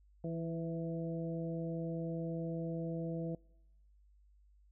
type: harmonic tone with a mistuned harmonic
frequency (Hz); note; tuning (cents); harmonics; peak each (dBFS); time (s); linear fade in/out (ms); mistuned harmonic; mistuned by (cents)
164.81; E3; 0; 1 / 2 / 3 / 4; -38 / -43 / -43 / -47; 0.24-3.35; 2; 3; +18
effects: noise-tail reverb RT60 0.9 s tail -26 dB re dry + added 50 Hz sine -62 dBFS peak until 4.71 s